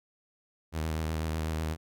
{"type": "tone with vibrato", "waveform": "sawtooth", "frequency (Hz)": 79.2, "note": "D#2", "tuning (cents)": 31, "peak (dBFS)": -26, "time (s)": [0.72, 1.77], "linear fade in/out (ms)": 50, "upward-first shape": "sine", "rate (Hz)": 8.1, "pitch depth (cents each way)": 33, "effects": []}